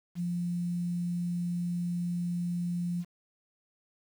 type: tone with quantisation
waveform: sine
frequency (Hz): 174.61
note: F3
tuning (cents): 0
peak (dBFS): -29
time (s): 0.15-3.05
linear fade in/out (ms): 50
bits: 9
effects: none